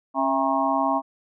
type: tone cluster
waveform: sine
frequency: 273.4 / 661 / 804 / 944 / 1084 Hz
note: C#4 / E5 / G5 / A#5 / C#6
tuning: -24 / +5 / +44 / +22 / -39 cents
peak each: -26 dBFS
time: 0.14-1.02 s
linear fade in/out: 50 ms
effects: none